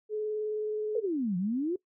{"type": "tone with vibrato", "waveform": "sine", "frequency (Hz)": 426.9, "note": "G#4", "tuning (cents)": 48, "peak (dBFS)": -29, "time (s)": [0.09, 1.07], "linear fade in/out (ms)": 50, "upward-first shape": "sine", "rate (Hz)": 19, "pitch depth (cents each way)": 12}
{"type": "exponential two-way sweep", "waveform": "sine", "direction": "down then up", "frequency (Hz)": [509, 173, 378.3], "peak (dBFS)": -27, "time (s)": [0.95, 1.76], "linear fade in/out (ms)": 5, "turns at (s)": 1.37}
{"effects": ["noise-tail reverb RT60 0.1 s tail -21 dB re dry"]}